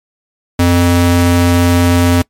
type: ring-modulated tone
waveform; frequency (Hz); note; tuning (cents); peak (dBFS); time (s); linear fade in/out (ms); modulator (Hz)
square; 174.9; F3; +3; -5; 0.59-2.22; 5; 84
effects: noise-tail reverb RT60 0.1 s tail -22 dB re dry + MP3 64 kbps

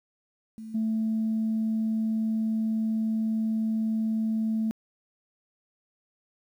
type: tone with level steps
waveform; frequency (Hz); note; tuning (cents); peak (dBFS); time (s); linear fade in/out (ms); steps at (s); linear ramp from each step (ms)
sine; 220.9; A3; +7; -37 / -23; 0.58-4.71; 0; 0.74; 10
effects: tanh soft clip ceiling -20 dBFS + 10-bit

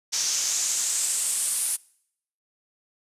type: noise with band-pass filter sweep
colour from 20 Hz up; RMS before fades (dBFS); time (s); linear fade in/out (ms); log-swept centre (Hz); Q
pink; -26; 0.12-1.77; 20; 5800 to 9900; 3.7
effects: noise-tail reverb RT60 0.7 s tail -24 dB re dry + resampled to 32000 Hz

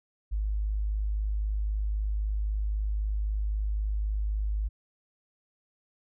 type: tone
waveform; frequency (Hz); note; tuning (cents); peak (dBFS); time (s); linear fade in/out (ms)
sine; 51.91; G#1; 0; -26; 0.31-4.69; 20
effects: none

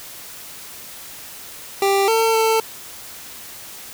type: tone with pitch steps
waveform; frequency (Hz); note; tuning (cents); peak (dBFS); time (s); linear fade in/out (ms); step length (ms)
25% pulse; 394 / 450.4 / 445.8; G4 / A4 / A4; +9 / +40 / +23; -11; 1.82-2.6; 2; 260
effects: white hiss -37 dBFS RMS until 3.93 s

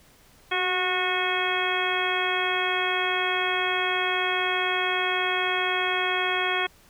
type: harmonic tone with a mistuned harmonic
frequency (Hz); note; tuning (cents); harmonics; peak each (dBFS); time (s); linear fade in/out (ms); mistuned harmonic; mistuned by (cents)
364.8; F#4; -24; 1 / 2 / 3 / 4 / 5 / 6 / 7 / 9; -31 / -31 / -31 / -31 / -31 / -31 / -31 / -31; 0.51-6.67; 10; 1; +36
effects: pink hiss -56 dBFS RMS until 6.89 s

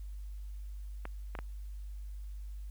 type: clicks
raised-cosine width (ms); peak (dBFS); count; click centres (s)
0.5; -25; 3; 1.054 / 1.352 / 1.389
effects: added 50 Hz sine -40 dBFS peak until 2.7 s + white hiss -68 dBFS RMS until 2.7 s

